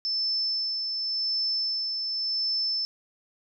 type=tone with tremolo; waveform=sine; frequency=5280 Hz; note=E8; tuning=2 cents sharp; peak=-24 dBFS; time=0.05-2.85 s; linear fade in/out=0 ms; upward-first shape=sine; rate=0.9 Hz; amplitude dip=35%; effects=none